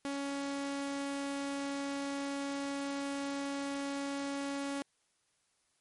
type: tone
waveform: sawtooth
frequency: 279.4 Hz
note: C#4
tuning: 14 cents sharp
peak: -31 dBFS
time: 0.05-4.82 s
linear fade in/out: 0 ms
effects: white hiss -75 dBFS RMS until 5.8 s + MP3 48 kbps